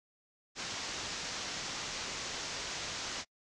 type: low-pass noise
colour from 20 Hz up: white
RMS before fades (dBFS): -40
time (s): 0.55-3.25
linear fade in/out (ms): 50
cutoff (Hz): 6800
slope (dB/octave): 48
effects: noise-tail reverb RT60 0.1 s tail -26 dB re dry